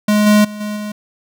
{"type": "tone with level steps", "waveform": "square", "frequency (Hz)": 209.7, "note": "G#3", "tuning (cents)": 17, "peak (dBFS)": [-11, -8, -27, -21, -23], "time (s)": [0.08, 0.92], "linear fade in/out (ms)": 5, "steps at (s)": [0.26, 0.44, 0.6, 0.76], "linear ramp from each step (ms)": 10, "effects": []}